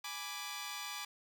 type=chord; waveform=10% pulse; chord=G# diminished; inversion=none; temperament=equal; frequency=830.6 / 987.8 / 1174.7 Hz; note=G#5 / B5 / D6; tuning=0 / 0 / 0 cents; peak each=-38 / -39 / -35 dBFS; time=0.04-1.05 s; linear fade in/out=5 ms; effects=none